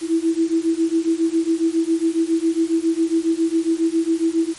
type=beating tone pair; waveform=sine; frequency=325 / 332.3 Hz; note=E4 / E4; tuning=-24 / +14 cents; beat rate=7.3 Hz; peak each=-19 dBFS; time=0.01-4.54 s; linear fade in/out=50 ms; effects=white hiss -39 dBFS RMS until 4.58 s + MP3 48 kbps